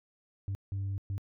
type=tone bursts at uneven times; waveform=sine; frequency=98 Hz; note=G2; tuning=in tune; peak=-29 dBFS; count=3; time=0.48-0.55 / 0.72-0.98 / 1.1-1.18 s; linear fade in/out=0 ms; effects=tanh soft clip ceiling -30 dBFS